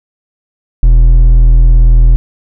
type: tone with hard clipping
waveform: sine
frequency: 40.96 Hz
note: E1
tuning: 10 cents flat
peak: -3 dBFS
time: 0.83-2.16 s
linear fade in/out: 0 ms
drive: 5 dB
effects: none